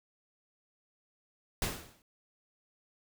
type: noise with exponential decay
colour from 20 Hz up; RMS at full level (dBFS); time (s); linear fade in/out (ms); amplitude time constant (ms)
pink; -30; 1.62-2.02; 1; 86
effects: none